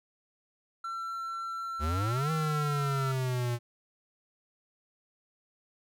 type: tone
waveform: triangle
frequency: 1349 Hz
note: E6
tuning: 40 cents sharp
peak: -32 dBFS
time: 0.84-3.12 s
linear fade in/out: 5 ms
type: exponential two-way sweep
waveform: square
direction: up then down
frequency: 71.1 to 159.9 to 118.5 Hz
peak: -29 dBFS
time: 1.79-3.59 s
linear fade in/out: 50 ms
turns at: 2.31 s
effects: none